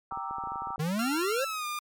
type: chord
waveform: sine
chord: E half-diminished seventh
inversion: first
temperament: equal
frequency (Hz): 784 / 932.3 / 1174.7 / 1318.5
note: G5 / Bb5 / D6 / E6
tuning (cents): 0 / 0 / 0 / 0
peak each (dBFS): -38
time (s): 0.11-0.76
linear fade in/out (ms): 2
type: clicks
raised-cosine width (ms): 2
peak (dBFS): -33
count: 12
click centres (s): 0.123 / 0.174 / 0.31 / 0.384 / 0.438 / 0.473 / 0.52 / 0.558 / 0.621 / 0.672 / 0.705 / 0.781
type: exponential sweep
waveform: square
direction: up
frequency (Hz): 146.83 to 567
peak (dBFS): -28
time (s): 0.79-1.45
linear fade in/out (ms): 10
type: tone with pitch glide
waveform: sawtooth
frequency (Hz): 1377 to 1205.7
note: F6 to D6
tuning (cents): -25 to +45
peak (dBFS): -28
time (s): 0.99-1.79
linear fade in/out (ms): 2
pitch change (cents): -230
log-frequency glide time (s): 1.38-1.66
effects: MP3 96 kbps